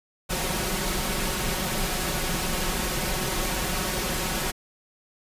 pink noise with comb filter, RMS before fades -27 dBFS, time 0.29-4.52 s, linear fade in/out 20 ms, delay 5.4 ms, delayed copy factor +0.65, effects resampled to 32000 Hz

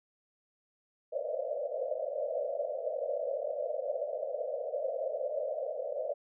pink band-pass noise, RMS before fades -35 dBFS, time 1.12-6.14 s, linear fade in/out 10 ms, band 500 to 650 Hz, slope 96 dB/octave, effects none

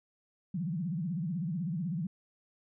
sine tone with vibrato, 170 Hz, F3, 46 cents flat, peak -31 dBFS, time 0.54-2.07 s, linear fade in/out 5 ms, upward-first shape sine, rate 16 Hz, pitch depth 230 cents each way, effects none

